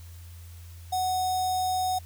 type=tone with notch filter; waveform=square; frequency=741 Hz; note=F#5; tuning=2 cents sharp; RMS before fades=-27 dBFS; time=0.92-1.99 s; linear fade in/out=10 ms; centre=2200 Hz; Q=1.5; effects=added 85 Hz sine -42 dBFS peak until 2.05 s + white hiss -55 dBFS RMS until 2.05 s